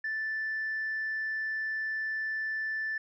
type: tone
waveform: sine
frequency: 1760 Hz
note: A6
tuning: in tune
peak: -29 dBFS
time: 0.04-2.98 s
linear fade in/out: 5 ms
effects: tanh soft clip ceiling -27 dBFS